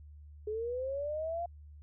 sine linear sweep, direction up, 417.7 to 698.5 Hz, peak -33 dBFS, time 0.47-1.46 s, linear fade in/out 5 ms, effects added 74 Hz sine -49 dBFS peak until 1.82 s

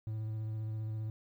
triangle tone with vibrato, 109.2 Hz, A2, 13 cents flat, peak -33 dBFS, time 0.07-1.1 s, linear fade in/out 0 ms, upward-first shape sine, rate 15 Hz, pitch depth 17 cents each way, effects 12-bit

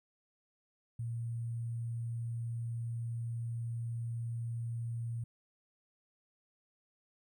sine tone with sample-and-hold, 116.54 Hz, A#2, in tune, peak -35 dBFS, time 0.99-5.24 s, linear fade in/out 5 ms, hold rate 8820 Hz, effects none

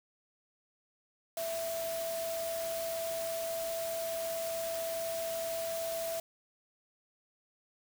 sine tone in noise, 662 Hz, E5, 7 cents sharp, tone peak -34 dBFS, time 1.37-6.2 s, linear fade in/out 2 ms, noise white, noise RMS -42 dBFS, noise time 1.37-6.2 s, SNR +5 dB, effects none

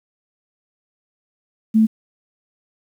sine tone, 220 Hz, A3, in tune, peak -10 dBFS, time 1.74-1.87 s, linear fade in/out 20 ms, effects 8-bit

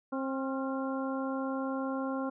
harmonic tone with a mistuned harmonic, 266.5 Hz, C4, 32 cents sharp, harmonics 1 / 2 / 3 / 4 / 5, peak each -33 / -37 / -42 / -41 / -43 dBFS, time 0.12-2.3 s, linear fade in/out 10 ms, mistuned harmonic 5, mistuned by +59 cents, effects none

